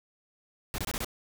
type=noise bursts; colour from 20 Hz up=pink; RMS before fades=-33 dBFS; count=5; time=0.74-1.046 s; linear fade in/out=0 ms; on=42 ms; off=24 ms; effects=none